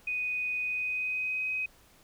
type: tone with pitch glide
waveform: sine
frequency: 2489 to 2522 Hz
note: D#7 to D#7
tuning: 0 to +23 cents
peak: -29 dBFS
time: 0.07-1.66 s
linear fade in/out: 5 ms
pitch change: +23 cents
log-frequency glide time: 0.61-1.47 s
effects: pink hiss -60 dBFS RMS until 2.03 s